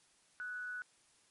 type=tone with amplitude modulation; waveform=sine; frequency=1480 Hz; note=F#6; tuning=in tune; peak=-38 dBFS; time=0.4-0.82 s; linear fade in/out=0 ms; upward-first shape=sine; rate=209 Hz; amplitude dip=35%; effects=white hiss -69 dBFS RMS until 1.3 s + MP3 48 kbps